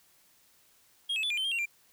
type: tone with pitch steps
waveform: triangle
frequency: 3259 / 2586 / 3467 / 2409 / 3085 / 3208 / 2751 / 2375 Hz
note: G#7 / E7 / A7 / D7 / G7 / G7 / F7 / D7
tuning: -33 / -34 / -26 / +43 / -28 / +39 / -27 / +19 cents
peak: -27 dBFS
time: 1.09-1.658 s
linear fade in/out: 10 ms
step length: 71 ms
effects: white hiss -64 dBFS RMS until 1.92 s